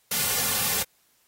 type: noise with comb filter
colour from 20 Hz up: white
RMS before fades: -25 dBFS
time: 0.11-0.83 s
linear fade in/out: 5 ms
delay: 3.1 ms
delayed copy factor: -0.85
effects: white hiss -65 dBFS RMS until 1.27 s + AAC 48 kbps